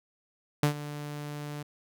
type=tone with ADSR envelope; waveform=sawtooth; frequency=147.2 Hz; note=D3; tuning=4 cents sharp; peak=-16 dBFS; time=0.63-1.63 s; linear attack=3 ms; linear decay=98 ms; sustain=-16 dB; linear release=8 ms; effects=none